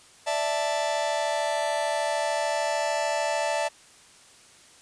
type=chord; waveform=45% pulse; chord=D suspended second; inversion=none; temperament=just; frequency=587.3 / 660.7 / 881 Hz; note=D5 / E5 / A5; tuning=0 / +4 / +2 cents; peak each=-29 dBFS; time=0.26-3.69 s; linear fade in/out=20 ms; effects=white hiss -53 dBFS RMS until 4.81 s + resampled to 22050 Hz